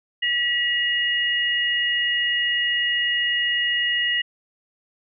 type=tone pair together; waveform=sine; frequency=1936 / 2868 Hz; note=B6 / F7; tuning=-35 / +45 cents; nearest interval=perfect fifth; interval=680 cents; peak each=-22 dBFS; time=0.22-4.22 s; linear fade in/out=10 ms; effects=none